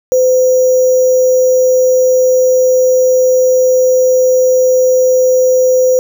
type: tone with sample-and-hold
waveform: sine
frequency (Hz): 511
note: C5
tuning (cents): -41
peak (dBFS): -6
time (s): 0.12-5.99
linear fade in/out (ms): 0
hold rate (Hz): 6300
effects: none